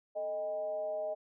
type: tone with frequency modulation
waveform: sine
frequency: 622.3 Hz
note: D#5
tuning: in tune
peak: -33 dBFS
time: 0.15-1.15 s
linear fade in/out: 20 ms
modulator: 183 Hz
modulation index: 0.47
effects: none